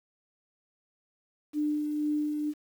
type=tone with tremolo; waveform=sine; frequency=299.1 Hz; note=D4; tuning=32 cents sharp; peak=-25 dBFS; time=1.53-2.54 s; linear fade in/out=50 ms; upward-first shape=sine; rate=2.1 Hz; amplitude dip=35%; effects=9-bit